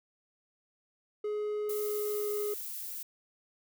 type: tone with pitch glide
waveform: triangle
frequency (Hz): 420.3 to 416.9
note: G#4 to G#4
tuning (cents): +21 to +7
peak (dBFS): -29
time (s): 1.24-2.54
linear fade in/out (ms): 5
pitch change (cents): -14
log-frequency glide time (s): 1.87-2.25
type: noise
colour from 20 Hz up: violet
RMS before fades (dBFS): -40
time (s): 1.69-3.03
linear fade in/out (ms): 5
effects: none